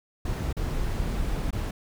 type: noise with dropouts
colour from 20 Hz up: brown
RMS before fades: -28 dBFS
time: 0.25-1.71 s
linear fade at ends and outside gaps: 5 ms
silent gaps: 0.528-0.567 / 1.508-1.527 s
effects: none